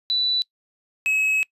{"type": "tone pair in turn", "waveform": ["sine", "triangle"], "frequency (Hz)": [3968, 2566], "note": ["B7", "E7"], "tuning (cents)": [7, -47], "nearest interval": "minor sixth", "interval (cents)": 754, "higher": "first", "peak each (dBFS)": [-19, -17], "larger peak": "second", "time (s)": [[0.1, 0.42], [1.06, 1.43]], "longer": "second", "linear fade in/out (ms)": 0, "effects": ["noise-tail reverb RT60 0.1 s tail -24 dB re dry", "resampled to 32000 Hz"]}